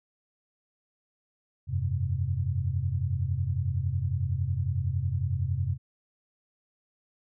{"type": "chord", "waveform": "sine", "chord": "F suspended second", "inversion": "none", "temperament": "just", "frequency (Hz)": [87.31, 98.22, 130.96], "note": ["F2", "G2", "C3"], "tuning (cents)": [0, 4, 2], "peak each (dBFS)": [-30, -30, -30], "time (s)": [1.67, 5.78], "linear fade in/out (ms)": 50, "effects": []}